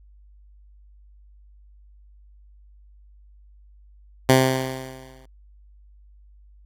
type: tone with exponential decay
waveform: 10% pulse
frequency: 130.81 Hz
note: C3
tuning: in tune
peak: -3 dBFS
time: 4.29-5.26 s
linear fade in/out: 2 ms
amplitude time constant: 210 ms
effects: added 50 Hz sine -48 dBFS peak until 6.65 s + AAC 48 kbps

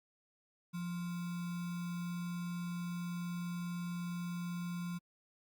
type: tone with sample-and-hold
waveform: sine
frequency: 174.61 Hz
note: F3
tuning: in tune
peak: -37 dBFS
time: 0.73-4.99 s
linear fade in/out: 20 ms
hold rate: 1225 Hz
effects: Opus 48 kbps

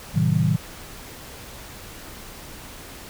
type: chord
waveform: sine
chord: A diminished seventh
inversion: none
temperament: just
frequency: 110 / 132 / 158.4 / 190.08 Hz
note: A2 / C3 / Eb3 / Gb3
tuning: 0 / +16 / +31 / +47 cents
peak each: -23 / -24 / -20 / -25 dBFS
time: 0.14-0.57 s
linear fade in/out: 20 ms
effects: pink hiss -40 dBFS RMS until 3.09 s

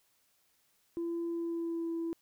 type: tone with pitch glide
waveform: sine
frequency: 338.1 to 332.3 Hz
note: E4 to E4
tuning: +44 to +14 cents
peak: -31 dBFS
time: 0.97-2.13 s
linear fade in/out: 0 ms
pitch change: -30 cents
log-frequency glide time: 1.29-1.91 s
effects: tanh soft clip ceiling -30 dBFS + white hiss -72 dBFS RMS until 2.21 s

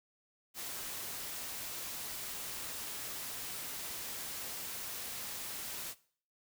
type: noise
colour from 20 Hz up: white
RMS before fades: -42 dBFS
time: 0.54-5.95 s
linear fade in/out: 50 ms
effects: noise-tail reverb RT60 0.5 s tail -19 dB re dry

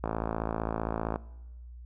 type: click train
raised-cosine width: 1 ms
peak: -16 dBFS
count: 63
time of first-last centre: 0.04-1.159 s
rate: 55.4 Hz
effects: noise-tail reverb RT60 1.0 s tail -21 dB re dry + added 60 Hz sine -43 dBFS peak until 1.85 s

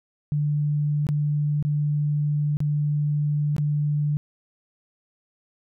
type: tone with dropouts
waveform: sine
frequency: 147.8 Hz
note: D3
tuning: 11 cents sharp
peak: -20 dBFS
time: 0.32-4.17 s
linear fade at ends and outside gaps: 0 ms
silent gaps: 1.068-1.089 / 1.626-1.65 / 2.57-2.604 / 3.565-3.582 s
effects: none

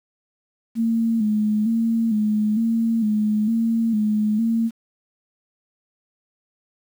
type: tone with vibrato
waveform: sine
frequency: 220 Hz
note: A3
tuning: in tune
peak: -17 dBFS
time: 0.75-4.71 s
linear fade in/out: 50 ms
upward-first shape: square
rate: 1.1 Hz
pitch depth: 61 cents each way
effects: 8-bit

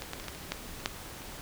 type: clicks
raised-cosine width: 0.2 ms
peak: -20 / -18 / -23 / -27 / -19 / -28 / -13 / -29 / -10 / -29 dBFS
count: 10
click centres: 0.021 / 0.134 / 0.199 / 0.242 / 0.283 / 0.349 / 0.52 / 0.802 / 0.859 / 1.219 s
effects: pink hiss -44 dBFS RMS until 1.41 s

